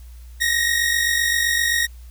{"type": "tone pair together", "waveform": "sawtooth", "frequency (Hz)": [1852.3, 1900], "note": ["A#6", "A#6"], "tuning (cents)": [-12, 33], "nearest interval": "unison", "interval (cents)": 45, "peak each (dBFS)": -17, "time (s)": [0.4, 1.87], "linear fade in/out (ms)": 20, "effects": ["added 60 Hz sine -37 dBFS peak until 2.1 s", "white hiss -55 dBFS RMS until 2.1 s"]}